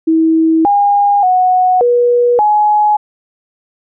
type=tone with pitch steps; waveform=sine; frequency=322.6 / 812 / 736 / 483.8 / 841 Hz; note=E4 / G#5 / F#5 / B4 / G#5; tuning=-37 / -39 / -9 / -36 / +22 cents; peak=-7 dBFS; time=0.07-2.97 s; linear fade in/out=10 ms; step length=580 ms; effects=none